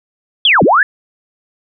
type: linear two-way sweep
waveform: sine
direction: down then up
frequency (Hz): 3520 to 131.9 to 1785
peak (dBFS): -6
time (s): 0.45-0.83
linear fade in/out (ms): 2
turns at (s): 0.63
effects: none